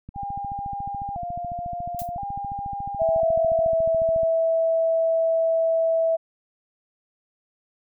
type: click train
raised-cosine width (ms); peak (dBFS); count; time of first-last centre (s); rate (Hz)
5; -25; 59; 0.09-4.233; 14
type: tone with vibrato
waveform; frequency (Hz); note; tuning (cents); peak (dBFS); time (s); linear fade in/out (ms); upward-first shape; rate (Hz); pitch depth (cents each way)
sine; 750; F#5; +23; -28; 0.14-3.73; 50; square; 0.49; 120
type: noise with exponential decay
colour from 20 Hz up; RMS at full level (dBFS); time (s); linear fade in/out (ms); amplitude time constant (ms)
violet; -30; 1.99-2.11; 1; 26
type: tone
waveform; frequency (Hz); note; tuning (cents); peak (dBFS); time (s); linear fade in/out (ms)
sine; 655; E5; -11; -18; 2.99-6.17; 20
effects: none